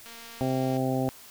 click train, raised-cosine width 0.2 ms, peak -29 dBFS, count 165, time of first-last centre 0.06-0.77 s, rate 231 Hz
harmonic tone, 130.81 Hz, C3, in tune, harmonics 1 / 2 / 3 / 4 / 5 / 6, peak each -30 / -28 / -34 / -33 / -34 / -34 dBFS, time 0.41-1.09 s, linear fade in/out 0 ms
effects white hiss -49 dBFS RMS until 1.3 s

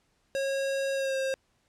square tone with pitch glide, 545 to 533.2 Hz, C#5 to C5, -29 to +33 cents, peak -28 dBFS, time 0.35-1.34 s, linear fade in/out 0 ms, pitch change -38 cents, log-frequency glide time 0.94-1.16 s, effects pink hiss -71 dBFS RMS until 1.68 s + low-pass 9000 Hz 12 dB/octave

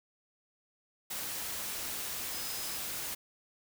sine tone in noise, 5070 Hz, D#8, 32 cents sharp, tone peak -45 dBFS, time 2.32-2.78 s, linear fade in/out 10 ms, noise white, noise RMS -38 dBFS, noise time 1.1-3.15 s, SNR -10 dB, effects none

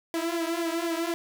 sawtooth tone with flanger, 334.4 Hz, E4, 25 cents sharp, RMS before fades -29 dBFS, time 0.14-1.14 s, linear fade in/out 0 ms, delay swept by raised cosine 0.72 to 4.22 ms, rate 4 Hz, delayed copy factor -0.8, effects none

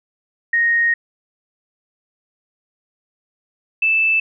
sine tone pair in turn, 1864.7 / 2637 Hz, A#6 / E7, 0 / 0 cents, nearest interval tritone, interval 600 cents, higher second, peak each -13 dBFS, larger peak neither, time 0.53-0.94 / 3.82-4.2 s, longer first, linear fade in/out 5 ms, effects none

